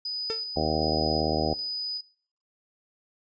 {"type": "tone with tremolo", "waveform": "sine", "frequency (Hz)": 4978, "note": "D#8", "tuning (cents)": 0, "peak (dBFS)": -29, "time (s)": [0.05, 2.01], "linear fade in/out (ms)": 5, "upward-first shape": "square", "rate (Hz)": 1.3, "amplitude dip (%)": 35}
{"type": "tone with exponential decay", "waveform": "45% pulse", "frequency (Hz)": 447.9, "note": "A4", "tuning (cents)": 31, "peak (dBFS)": -26, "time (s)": [0.3, 0.46], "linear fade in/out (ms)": 0, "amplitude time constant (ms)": 33}
{"type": "harmonic tone", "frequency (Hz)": 77.6, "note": "D#2", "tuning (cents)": -4, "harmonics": [1, 2, 3, 4, 5, 6, 7, 8, 9, 10], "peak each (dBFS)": [-33, -33, -33, -33, -33, -33, -33, -33, -33, -33], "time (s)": [0.56, 1.54], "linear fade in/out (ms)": 5}
{"effects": ["noise-tail reverb RT60 0.6 s tail -24 dB re dry", "resampled to 16000 Hz"]}